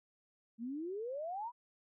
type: exponential sweep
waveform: sine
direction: up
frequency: 220 to 1001 Hz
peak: -38 dBFS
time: 0.58-1.52 s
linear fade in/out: 50 ms
effects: none